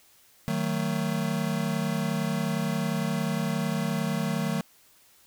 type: chord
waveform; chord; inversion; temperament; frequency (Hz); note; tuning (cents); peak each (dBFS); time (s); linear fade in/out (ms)
square; D# diminished; none; just; 155.56 / 186.68 / 224; D#3 / F#3 / A3; 0 / +16 / +31; -31; 0.48-4.61; 0
effects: white hiss -59 dBFS RMS until 5.26 s